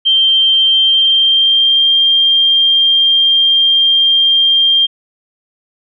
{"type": "tone with pitch glide", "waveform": "sine", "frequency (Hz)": [3146, 3192], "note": ["G7", "G7"], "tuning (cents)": [6, 31], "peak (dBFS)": -7, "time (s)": [0.05, 4.87], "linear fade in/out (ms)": 20, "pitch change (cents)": 25, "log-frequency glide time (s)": [0.7, 1.94], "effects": []}